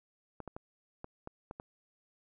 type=clicks; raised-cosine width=1 ms; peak=-28 dBFS; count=7; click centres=0.403 / 0.477 / 0.565 / 1.044 / 1.274 / 1.511 / 1.599 s; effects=none